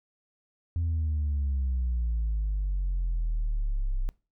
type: exponential sweep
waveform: sine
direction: down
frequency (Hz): 85.5 to 31.39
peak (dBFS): -23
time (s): 0.76-4.09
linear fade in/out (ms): 0
effects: noise-tail reverb RT60 0.3 s tail -25 dB re dry + tanh soft clip ceiling -23 dBFS